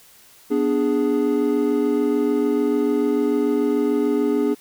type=chord; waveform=triangle; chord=G# diminished; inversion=first; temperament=equal; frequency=246.9 / 293.7 / 415.3 Hz; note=B3 / D4 / G#4; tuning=0 / 0 / 0 cents; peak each=-21 / -19 / -19 dBFS; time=0.5-4.55 s; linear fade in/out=20 ms; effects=white hiss -50 dBFS RMS until 4.6 s